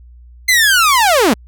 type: linear sweep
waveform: sawtooth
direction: down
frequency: 2093 to 183.1 Hz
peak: -5 dBFS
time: 0.48-1.34 s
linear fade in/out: 10 ms
effects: added 60 Hz sine -37 dBFS peak until 1.47 s